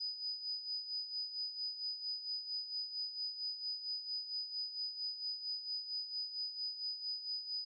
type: tone with tremolo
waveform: sine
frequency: 4978 Hz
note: D#8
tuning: in tune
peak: -36 dBFS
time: 0-7.65 s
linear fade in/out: 10 ms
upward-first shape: sine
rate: 4.4 Hz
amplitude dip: 65%
effects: none